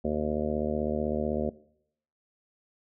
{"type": "harmonic tone", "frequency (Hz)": 75.9, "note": "D#2", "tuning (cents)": -42, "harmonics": [1, 2, 3, 4, 5, 6, 7, 8, 9], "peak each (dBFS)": [-36, -40, -30, -41, -33, -37, -34, -36, -41], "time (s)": [0.04, 1.5], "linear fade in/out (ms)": 10, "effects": ["noise-tail reverb RT60 0.7 s tail -20 dB re dry"]}